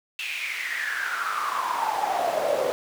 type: noise with high-pass filter sweep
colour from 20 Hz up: brown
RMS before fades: -27 dBFS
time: 0.19-2.72 s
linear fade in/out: 0 ms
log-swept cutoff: 2700 to 510 Hz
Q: 7.8
effects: none